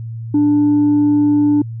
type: tone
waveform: sine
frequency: 293.7 Hz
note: D4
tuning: in tune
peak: -8 dBFS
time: 0.34-1.62 s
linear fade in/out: 5 ms
effects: tanh soft clip ceiling -8 dBFS + added 114 Hz sine -24 dBFS peak until 1.8 s